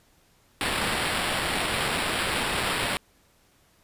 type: noise with sample-and-hold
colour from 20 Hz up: violet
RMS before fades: -27 dBFS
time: 0.61-2.97 s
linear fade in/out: 0 ms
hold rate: 6300 Hz
effects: pink hiss -62 dBFS RMS until 3.83 s + resampled to 32000 Hz